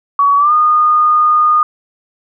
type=tone with pitch glide; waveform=sine; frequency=1130 to 1225.2 Hz; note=C#6 to D#6; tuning=+33 to -27 cents; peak=-7 dBFS; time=0.19-1.63 s; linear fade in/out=2 ms; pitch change=+140 cents; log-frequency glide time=0.37-0.53 s; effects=none